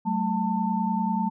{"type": "tone cluster", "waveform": "sine", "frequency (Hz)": [190.1, 220.3, 893], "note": ["F#3", "A3", "A5"], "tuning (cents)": [47, 2, 25], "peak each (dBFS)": [-27, -27, -27], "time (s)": [0.05, 1.3], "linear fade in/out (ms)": 20, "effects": []}